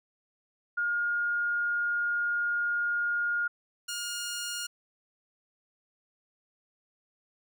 sine / 10% pulse tone pair in turn, 1422 / 1422 Hz, F6 / F6, +31 / +31 cents, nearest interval unison, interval 0 cents, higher neither, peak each -26 / -25 dBFS, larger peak second, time 0.77-3.48 / 3.88-4.67 s, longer first, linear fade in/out 10 ms, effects none

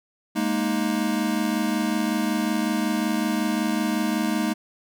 square chord, Ab suspended second, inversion none, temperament equal, 207.7 / 233.1 / 311.1 Hz, Ab3 / Bb3 / Eb4, 0 / 0 / 0 cents, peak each -27 dBFS, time 0.35-4.54 s, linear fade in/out 20 ms, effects none

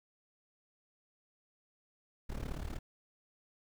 brown noise with amplitude modulation, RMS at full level -36 dBFS, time 2.29-2.79 s, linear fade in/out 10 ms, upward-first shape sine, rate 36.5 Hz, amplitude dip 85%, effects none

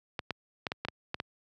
clicks, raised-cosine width 0.3 ms, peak -16 dBFS, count 8, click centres 0.192 / 0.307 / 0.668 / 0.719 / 0.85 / 0.885 / 1.144 / 1.201 s, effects high-pass 80 Hz 12 dB/octave

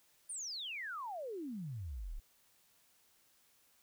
sine exponential sweep, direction down, 9640 to 30.47 Hz, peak -40 dBFS, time 0.29-2.2 s, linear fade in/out 10 ms, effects white hiss -70 dBFS RMS until 3.82 s

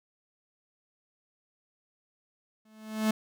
45% pulse tone with exponential growth, 217.4 Hz, A3, 21 cents flat, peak -22 dBFS, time 2.65-3.11 s, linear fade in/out 5 ms, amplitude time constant 100 ms, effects none

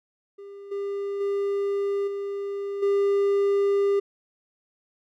triangle tone with level steps, 400 Hz, G4, 35 cents sharp, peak -37 / -25 / -21 / -26 / -17 dBFS, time 0.38-4 s, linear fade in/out 10 ms, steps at 0.71 / 1.2 / 2.07 / 2.82 s, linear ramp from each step 10 ms, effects none

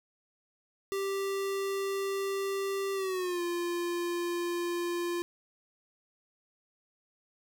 square tone with pitch glide, 392 to 347.2 Hz, G4 to F4, 0 to -10 cents, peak -31 dBFS, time 0.92-5.22 s, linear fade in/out 0 ms, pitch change -210 cents, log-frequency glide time 2.94-3.42 s, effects none

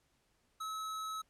square tone, 1291 Hz, E6, 37 cents flat, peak -39 dBFS, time 0.6-1.22 s, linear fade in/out 10 ms, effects pink hiss -75 dBFS RMS until 1.29 s + low-pass 11000 Hz 12 dB/octave

